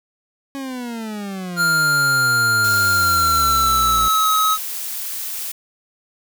40% pulse exponential sweep, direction down, 277.3 to 55 Hz, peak -25 dBFS, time 0.55-4.08 s, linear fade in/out 0 ms
square tone with pitch glide, 1400 to 1276.4 Hz, F6 to D#6, +4 to +44 cents, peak -15 dBFS, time 1.56-4.58 s, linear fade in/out 50 ms, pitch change -160 cents, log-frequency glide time 2.91-4.29 s
blue noise, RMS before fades -27 dBFS, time 2.64-5.52 s, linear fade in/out 5 ms
effects none

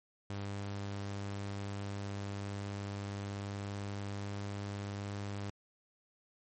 sawtooth tone with pitch glide, 100.1 to 100.91 Hz, G2 to G#2, +37 to -49 cents, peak -34 dBFS, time 0.3-5.5 s, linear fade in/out 0 ms, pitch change +14 cents, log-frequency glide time 2.05-5.2 s, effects MP3 32 kbps

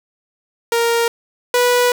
sawtooth tone pair in turn, 466.2 / 490.4 Hz, A#4 / B4, 0 / -12 cents, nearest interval minor second, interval 88 cents, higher second, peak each -10 / -8 dBFS, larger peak second, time 0.72-1.08 / 1.54-1.92 s, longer second, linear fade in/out 2 ms, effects none

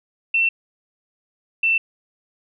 sine tone pair in turn, 2696 / 2677 Hz, E7 / E7, +38 / +26 cents, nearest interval unison, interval 12 cents, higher first, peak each -15 dBFS, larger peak neither, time 0.34-0.49 / 1.63-1.78 s, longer neither, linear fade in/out 5 ms, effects none

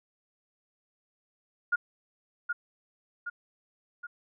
sine tone with echo, 1423 Hz, F6, 32 cents sharp, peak -22 dBFS, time 1.72-1.76 s, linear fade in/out 10 ms, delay 770 ms, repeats 3, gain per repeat -5 dB, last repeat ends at 4.07 s, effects none

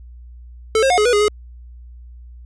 square tone with pitch steps, 439.7 / 535 / 721 / 421.8 / 487.5 / 413.8 / 420 Hz, A4 / C5 / F#5 / G#4 / B4 / G#4 / G#4, -1 / +38 / -45 / +27 / -23 / -6 / +19 cents, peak -13 dBFS, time 0.75-1.282 s, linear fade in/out 2 ms, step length 76 ms, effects added 60 Hz sine -36 dBFS peak until 2.45 s + resampled to 22050 Hz

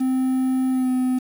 triangle tone with pitch glide, 259.7 to 255.1 Hz, C4 to C4, -13 to -44 cents, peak -16 dBFS, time 0-1.19 s, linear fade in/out 10 ms, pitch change -31 cents, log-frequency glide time 0.71-0.89 s, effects 7-bit

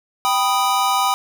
square chord, G augmented, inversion none, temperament equal, 784 / 987.8 / 1244.5 Hz, G5 / B5 / D#6, 0 / 0 / 0 cents, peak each -21 dBFS, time 0.25-1.14 s, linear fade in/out 0 ms, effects none

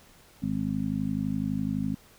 harmonic tone, 51.91 Hz, G#1, in tune, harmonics 1 / 2 / 3 / 4 / 5, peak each -41 / -38 / -33 / -30 / -31 dBFS, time 0.42-1.95 s, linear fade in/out 10 ms, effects pink hiss -56 dBFS RMS until 2.18 s

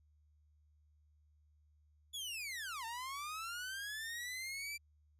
sawtooth linear two-way sweep, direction down then up, 3469 to 891 to 2355 Hz, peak -38 dBFS, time 2.13-4.78 s, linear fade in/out 20 ms, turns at 2.85 s, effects added 75 Hz sine -67 dBFS peak until 5.19 s + resampled to 32000 Hz

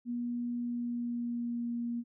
sine tone with pitch glide, 240.5 to 236.8 Hz, B3 to A#3, -46 to +27 cents, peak -32 dBFS, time 0.05-2.04 s, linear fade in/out 50 ms, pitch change -27 cents, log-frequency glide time 0.6-1.69 s, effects none

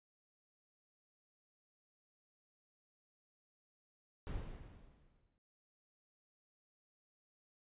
brown noise with exponential decay, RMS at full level -40 dBFS, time 4.27-5.38 s, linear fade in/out 0 ms, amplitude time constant 240 ms, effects resampled to 8000 Hz

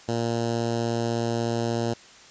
10% pulse tone with notch filter, 116.54 Hz, A#2, in tune, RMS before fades -26 dBFS, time 0.08-1.94 s, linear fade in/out 10 ms, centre 2100 Hz, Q 0.84, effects white hiss -49 dBFS RMS until 2.3 s + resampled to 16000 Hz

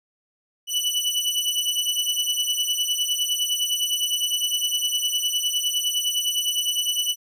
sawtooth beating tone pair, 2960 / 2969.8 Hz, F#7 / F#7, 0 / +6 cents, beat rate 9.8 Hz, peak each -22 / -21 dBFS, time 0.67-7.16 s, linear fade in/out 50 ms, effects resampled to 32000 Hz

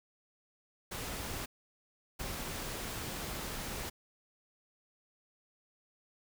pink noise bursts at uneven times, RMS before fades -40 dBFS, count 2, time 0.91-1.46 / 2.19-3.9 s, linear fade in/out 10 ms, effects none

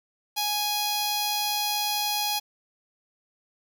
10% pulse tone with notch filter, 830.6 Hz, G#5, in tune, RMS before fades -27 dBFS, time 0.36-2.4 s, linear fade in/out 20 ms, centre 1800 Hz, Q 0.73, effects 9-bit

